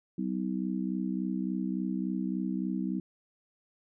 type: harmonic tone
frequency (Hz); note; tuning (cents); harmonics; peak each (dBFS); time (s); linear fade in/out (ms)
63.5; B1; +49; 3 / 4 / 5; -32 / -34 / -36; 0.18-3; 5
effects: none